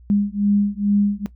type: beating tone pair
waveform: sine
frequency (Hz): 202.5 / 204.8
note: G#3 / G#3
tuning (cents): -43 / -24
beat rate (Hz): 2.3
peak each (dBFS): -19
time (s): 0.1-1.26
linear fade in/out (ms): 0
effects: noise-tail reverb RT60 0.1 s tail -17 dB re dry + added 60 Hz sine -43 dBFS peak until 1.35 s